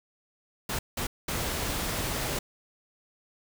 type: noise bursts at uneven times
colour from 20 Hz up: pink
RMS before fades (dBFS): -31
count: 3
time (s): 0.69-0.79 / 0.97-1.07 / 1.28-2.39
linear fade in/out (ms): 5
effects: none